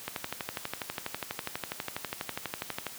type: click train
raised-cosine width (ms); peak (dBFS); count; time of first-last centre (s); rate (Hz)
0.3; -16; 35; 0.08-2.867; 12.2
effects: white hiss -45 dBFS RMS until 2.98 s + high-pass 80 Hz 12 dB/octave